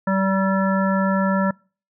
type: harmonic tone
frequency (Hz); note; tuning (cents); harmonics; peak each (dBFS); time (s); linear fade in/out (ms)
192.6; G3; -30; 1 / 3 / 5 / 7 / 9; -19 / -24 / -26 / -27 / -29; 0.07-1.51; 5
effects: noise-tail reverb RT60 0.4 s tail -26 dB re dry